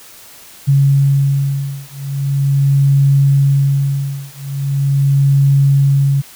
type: beating tone pair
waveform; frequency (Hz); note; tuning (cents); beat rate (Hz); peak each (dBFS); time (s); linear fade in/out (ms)
sine; 138.59 / 139; C#3 / C#3; 0 / +5; 0.41; -13; 0.67-6.22; 20
effects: white hiss -39 dBFS RMS until 6.35 s